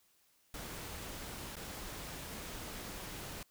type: noise with dropouts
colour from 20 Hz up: pink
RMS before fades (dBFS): -45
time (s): 0.54-3.43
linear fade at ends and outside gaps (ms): 2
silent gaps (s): 1.556-1.566
effects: white hiss -71 dBFS RMS until 3.5 s